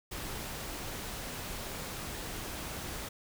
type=noise; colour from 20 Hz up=pink; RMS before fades=-40 dBFS; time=0.11-3.09 s; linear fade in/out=10 ms; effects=none